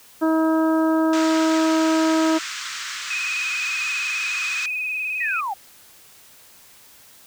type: harmonic tone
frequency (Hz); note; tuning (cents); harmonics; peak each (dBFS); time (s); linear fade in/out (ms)
319.7; D#4; +47; 1 / 2 / 3 / 4 / 5; -17 / -24 / -28 / -29 / -34; 0.21-2.39; 20
type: band-pass noise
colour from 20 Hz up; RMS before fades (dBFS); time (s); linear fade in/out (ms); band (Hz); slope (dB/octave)
pink; -31; 1.13-4.66; 2; 1200 to 7800; 48
type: tone with vibrato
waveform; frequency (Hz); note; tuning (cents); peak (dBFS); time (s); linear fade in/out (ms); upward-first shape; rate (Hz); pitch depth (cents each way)
sine; 2511; D#7; +15; -23; 3.1-5.41; 10; square; 19; 32
type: linear sweep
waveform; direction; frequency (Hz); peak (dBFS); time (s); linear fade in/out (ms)
sine; down; 1983 to 734; -23; 5.2-5.54; 10
effects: white hiss -49 dBFS RMS until 7.26 s